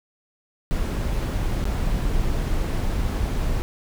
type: noise with dropouts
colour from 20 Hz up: brown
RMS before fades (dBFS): -23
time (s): 0.71-3.62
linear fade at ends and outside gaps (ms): 0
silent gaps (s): 1.641-1.654
effects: none